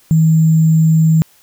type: tone with sample-and-hold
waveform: sine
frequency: 159.8 Hz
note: D#3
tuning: 47 cents sharp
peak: -7 dBFS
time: 0.11-1.22 s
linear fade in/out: 0 ms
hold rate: 7350 Hz
effects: white hiss -50 dBFS RMS until 1.42 s